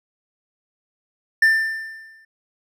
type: tone with exponential decay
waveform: triangle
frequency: 1785 Hz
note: A6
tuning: 24 cents sharp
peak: -8 dBFS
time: 1.42-2.25 s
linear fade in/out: 5 ms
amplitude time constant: 180 ms
effects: none